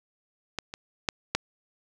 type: clicks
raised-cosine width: 0.2 ms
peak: -13 / -20 / -7 / -6 dBFS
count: 4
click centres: 0.587 / 0.739 / 1.088 / 1.35 s
effects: none